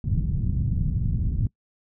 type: low-pass noise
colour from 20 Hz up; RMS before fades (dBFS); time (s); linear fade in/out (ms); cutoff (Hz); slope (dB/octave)
white; -24; 0.04-1.47; 2; 150; 24
effects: noise-tail reverb RT60 0.1 s tail -24 dB re dry